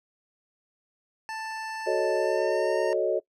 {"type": "tone with pitch glide", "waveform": "25% pulse", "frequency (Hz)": [883, 920.5], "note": ["A5", "A#5"], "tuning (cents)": [6, -22], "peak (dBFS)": -29, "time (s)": [1.29, 2.93], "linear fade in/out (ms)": 0, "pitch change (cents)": 72, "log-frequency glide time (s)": [2.13, 2.79]}
{"type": "chord", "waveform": "sine", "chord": "D# half-diminished seventh", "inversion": "first", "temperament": "equal", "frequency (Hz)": [370, 440, 554.4, 622.3], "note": ["F#4", "A4", "C#5", "D#5"], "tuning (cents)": [0, 0, 0, 0], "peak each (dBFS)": -28, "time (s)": [1.86, 3.2], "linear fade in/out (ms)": 20}
{"effects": ["noise-tail reverb RT60 0.1 s tail -21 dB re dry", "low-pass 7000 Hz 12 dB/octave"]}